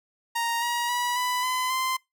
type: tone with pitch steps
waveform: sawtooth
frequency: 932.3 / 952.4 / 973 / 994 / 1015.5 / 1037.4 Hz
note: A#5 / A#5 / B5 / B5 / B5 / C6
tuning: 0 / +37 / -26 / +11 / +48 / -15 cents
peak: -21 dBFS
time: 0.35-1.97 s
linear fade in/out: 10 ms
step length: 270 ms
effects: noise-tail reverb RT60 0.2 s tail -25 dB re dry